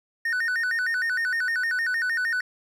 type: tone with vibrato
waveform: triangle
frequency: 1656 Hz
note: G#6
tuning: 5 cents flat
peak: -21 dBFS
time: 0.25-2.41 s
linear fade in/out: 5 ms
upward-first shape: square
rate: 6.5 Hz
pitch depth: 180 cents each way
effects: none